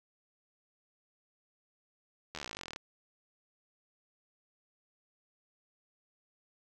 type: slowing click train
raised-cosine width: 0.2 ms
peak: -23 dBFS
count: 23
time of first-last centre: 2.35-2.761 s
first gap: 12 ms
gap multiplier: 1.04
effects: none